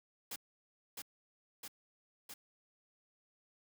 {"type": "noise with echo", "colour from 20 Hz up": "white", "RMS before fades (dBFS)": -43, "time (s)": [0.31, 0.36], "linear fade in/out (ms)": 5, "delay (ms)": 660, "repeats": 3, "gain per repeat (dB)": -2, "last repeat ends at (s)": 2.34, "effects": ["high-pass 100 Hz 12 dB/octave"]}